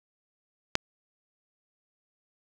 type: click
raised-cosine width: 0.2 ms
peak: -5 dBFS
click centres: 0.754 s
effects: none